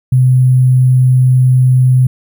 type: tone with sample-and-hold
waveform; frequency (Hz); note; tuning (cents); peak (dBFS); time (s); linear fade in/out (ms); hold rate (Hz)
sine; 127.9; C3; -39; -5; 0.12-2.07; 5; 11025
effects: none